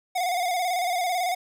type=tone with vibrato; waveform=square; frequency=718 Hz; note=F5; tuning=48 cents sharp; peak=-24 dBFS; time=0.15-1.35 s; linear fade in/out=10 ms; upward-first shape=square; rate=18 Hz; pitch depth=52 cents each way; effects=none